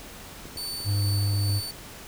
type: clicks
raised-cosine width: 2 ms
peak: -28 dBFS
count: 5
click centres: 0.455 / 0.561 / 0.803 / 1.336 / 1.496 s
type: tone with tremolo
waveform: sawtooth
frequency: 4522 Hz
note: C#8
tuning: 34 cents sharp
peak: -28 dBFS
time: 0.57-1.71 s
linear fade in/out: 2 ms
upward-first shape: sine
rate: 2.3 Hz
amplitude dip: 30%
type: tone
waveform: triangle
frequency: 100.8 Hz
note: G2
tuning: 49 cents sharp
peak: -20 dBFS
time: 0.84-1.62 s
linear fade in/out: 50 ms
effects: pink hiss -43 dBFS RMS until 2.07 s